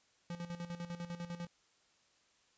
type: tone with tremolo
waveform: square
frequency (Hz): 172.6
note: F3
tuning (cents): -20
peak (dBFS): -40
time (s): 0.3-1.47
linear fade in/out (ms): 2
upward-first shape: square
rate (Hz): 10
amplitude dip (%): 70
effects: white hiss -71 dBFS RMS until 2.57 s + resampled to 16000 Hz